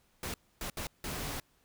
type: noise bursts at uneven times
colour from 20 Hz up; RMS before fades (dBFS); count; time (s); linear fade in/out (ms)
pink; -38; 4; 0.23-0.34 / 0.61-0.7 / 0.77-0.87 / 1.04-1.4; 2
effects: pink hiss -70 dBFS RMS until 1.64 s